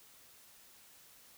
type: silence
effects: white hiss -60 dBFS RMS until 1.37 s